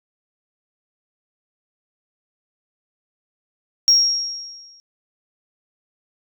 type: tone with exponential decay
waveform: sine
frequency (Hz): 5588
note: F8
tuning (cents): 0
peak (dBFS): -7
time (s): 3.88-4.8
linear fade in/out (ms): 0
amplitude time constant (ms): 200
effects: tanh soft clip ceiling -6 dBFS